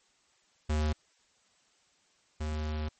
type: tone pair in turn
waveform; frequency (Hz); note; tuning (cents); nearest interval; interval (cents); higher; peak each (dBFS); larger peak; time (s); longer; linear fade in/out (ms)
square; 76.3 / 76.74; D#2 / D#2; -33 / -23; unison; 10; second; -27 / -32; first; 0.69-0.93 / 2.4-2.89; second; 10
effects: white hiss -68 dBFS RMS until 2.99 s + MP3 32 kbps